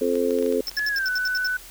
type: harmonic tone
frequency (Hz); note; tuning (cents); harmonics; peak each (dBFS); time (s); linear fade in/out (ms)
87.31; F2; 0; 3 / 4 / 5 / 6; -26 / -29 / -22 / -26; 0.01-0.61; 5
type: clicks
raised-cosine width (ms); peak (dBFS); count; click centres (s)
0.2; -22; 9; 0.155 / 0.308 / 0.387 / 0.426 / 0.462 / 0.525 / 0.682 / 0.715 / 0.795
type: tone bursts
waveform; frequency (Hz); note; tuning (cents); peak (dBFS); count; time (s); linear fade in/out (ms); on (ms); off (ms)
square; 5330; E8; +18; -26; 9; 0.67-1.471; 0; 25; 72
type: tone with pitch glide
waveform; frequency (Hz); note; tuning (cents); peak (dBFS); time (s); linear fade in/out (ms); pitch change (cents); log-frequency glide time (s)
sine; 1700 to 1497.1; G#6 to F#6; +40 to +20; -22; 0.77-1.57; 5; -220; 0.89-1.09
effects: added 41 Hz sine -49 dBFS peak until 1.7 s + white hiss -44 dBFS RMS until 1.7 s